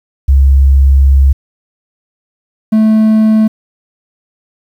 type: tone pair in turn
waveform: sine / triangle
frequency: 68.1 / 218 Hz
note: C#2 / A3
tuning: -30 / -16 cents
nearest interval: octave + minor sixth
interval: 2014 cents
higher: second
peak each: -3 dBFS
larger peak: neither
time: 0.28-1.33 / 2.72-3.48 s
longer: first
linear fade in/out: 10 ms
effects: 7-bit